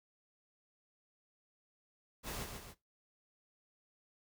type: noise with echo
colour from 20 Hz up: pink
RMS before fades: -42 dBFS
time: 2.23-2.47 s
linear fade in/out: 50 ms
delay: 140 ms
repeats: 2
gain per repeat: -5 dB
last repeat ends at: 2.75 s
effects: noise-tail reverb RT60 0.2 s tail -18 dB re dry